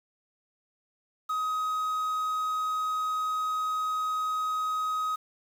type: tone with quantisation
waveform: triangle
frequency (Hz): 1261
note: D#6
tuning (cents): +23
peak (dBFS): -25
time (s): 1.29-5.16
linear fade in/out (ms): 10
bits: 8
effects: none